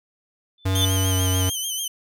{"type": "tone with exponential growth", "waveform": "sine", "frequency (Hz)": 3520, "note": "A7", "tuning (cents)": 0, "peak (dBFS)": -17, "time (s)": [0.58, 0.85], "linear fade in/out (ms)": 2, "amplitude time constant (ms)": 57}
{"type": "tone with pitch glide", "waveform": "square", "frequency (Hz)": [94.9, 93.05], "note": ["F#2", "F#2"], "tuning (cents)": [44, 10], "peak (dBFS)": -20, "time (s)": [0.65, 1.5], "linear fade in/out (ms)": 10, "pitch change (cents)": -34, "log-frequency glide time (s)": [1.04, 1.19]}
{"type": "tone with vibrato", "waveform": "15% pulse", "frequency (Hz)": 3101, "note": "G7", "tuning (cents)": -19, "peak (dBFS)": -18, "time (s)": [0.75, 1.88], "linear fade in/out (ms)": 5, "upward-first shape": "sine", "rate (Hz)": 6.8, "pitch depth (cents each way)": 66}
{"effects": []}